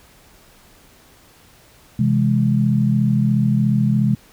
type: chord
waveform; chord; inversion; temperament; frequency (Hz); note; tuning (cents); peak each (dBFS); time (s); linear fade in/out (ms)
sine; C augmented; none; equal; 130.81 / 164.81 / 207.7; C3 / E3 / G#3; 0 / 0 / 0; -17 / -22 / -17; 1.99-4.15; 5
effects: pink hiss -50 dBFS RMS until 4.32 s